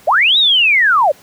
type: linear two-way sweep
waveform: sine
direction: up then down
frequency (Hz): 514 to 3881 to 514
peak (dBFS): -8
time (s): 0.07-1.12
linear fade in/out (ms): 10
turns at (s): 0.38
effects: pink hiss -44 dBFS RMS until 1.22 s + high-pass 100 Hz 12 dB/octave